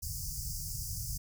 pink band-stop noise, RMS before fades -38 dBFS, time 0.02-1.18 s, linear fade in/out 10 ms, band 160 to 4800 Hz, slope 96 dB/octave, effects none

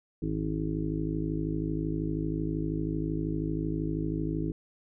harmonic tone, 52.8 Hz, G#1, 29 cents sharp, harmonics 1 / 2 / 3 / 5 / 6 / 7 / 8, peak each -36 / -41 / -33 / -36 / -33 / -42 / -41 dBFS, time 0.22-4.52 s, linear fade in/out 5 ms, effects none

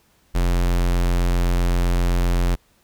square tone, 43.87 Hz, F1, 9 cents sharp, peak -17 dBFS, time 0.34-2.56 s, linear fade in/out 20 ms, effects pink hiss -60 dBFS RMS until 2.83 s

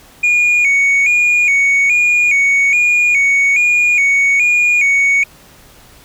sine tone with vibrato, 2330 Hz, D7, 14 cents flat, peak -6 dBFS, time 0.23-5.24 s, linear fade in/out 10 ms, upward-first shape square, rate 1.2 Hz, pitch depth 77 cents each way, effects tanh soft clip ceiling -8 dBFS + pink hiss -43 dBFS RMS until 6.04 s

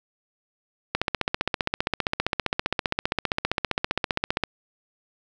click train, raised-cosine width 0.3 ms, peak -6 dBFS, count 54, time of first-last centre 0.95-4.437 s, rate 15.2 Hz, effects none

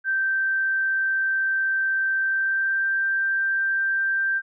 sine tone with pitch glide, 1561 to 1573.7 Hz, G6 to G6, -8 to +6 cents, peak -20 dBFS, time 0.04-4.42 s, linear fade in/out 50 ms, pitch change +14 cents, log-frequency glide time 2.2-2.89 s, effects none

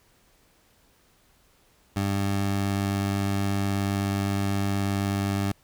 20% pulse tone, 99.1 Hz, G2, 19 cents sharp, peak -19 dBFS, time 1.96-5.52 s, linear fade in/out 5 ms, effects pink hiss -62 dBFS RMS until 5.63 s

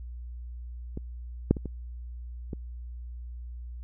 clicks, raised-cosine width 3 ms, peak -22 / -6 / -22 / -22 / -21 dBFS, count 5, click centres 0.974 / 1.51 / 1.568 / 1.657 / 2.532 s, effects added 60 Hz sine -37 dBFS peak until 3.83 s

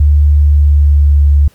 sine tone with pitch glide, 73.42 to 72.03 Hz, D2 to D2, 0 to -33 cents, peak -4 dBFS, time 0-1.48 s, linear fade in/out 5 ms, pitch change -33 cents, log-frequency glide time 0.33-1.28 s, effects pink hiss -49 dBFS RMS until 1.54 s

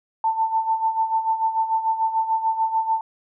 sine tone with tremolo, 891 Hz, A5, 22 cents sharp, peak -16 dBFS, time 0.24-3.01 s, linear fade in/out 2 ms, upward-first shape sine, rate 6.8 Hz, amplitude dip 70%, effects none

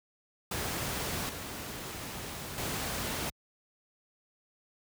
pink noise with level steps, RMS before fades -34 / -40 / -34 dBFS, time 0.51-3.3 s, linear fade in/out 5 ms, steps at 1.29 / 2.58 s, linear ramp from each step 2 ms, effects high-pass 60 Hz 12 dB/octave

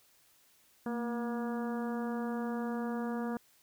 harmonic tone with a mistuned harmonic, 238.4 Hz, A#3, 39 cents sharp, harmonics 1 / 2 / 3 / 4 / 5 / 6 / 7, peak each -34 / -40 / -44 / -46 / -48 / -50 / -51 dBFS, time 0.86-3.37 s, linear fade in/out 2 ms, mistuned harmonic 1, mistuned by -47 cents, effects white hiss -66 dBFS RMS until 3.62 s

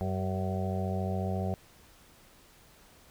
harmonic tone with a mistuned harmonic, 94.3 Hz, F#2, 33 cents sharp, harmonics 1 / 2 / 4 / 5 / 6 / 7 / 8, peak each -32 / -34 / -40 / -43 / -42 / -40 / -40 dBFS, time 0.01-1.54 s, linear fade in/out 0 ms, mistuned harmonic 4, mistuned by +31 cents, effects pink hiss -58 dBFS RMS until 3.1 s

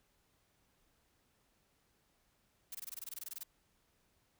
blue noise bursts, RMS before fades -44 dBFS, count 15, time 2.72-3.434 s, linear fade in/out 5 ms, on 28 ms, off 21 ms, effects pink hiss -75 dBFS RMS until 4.39 s

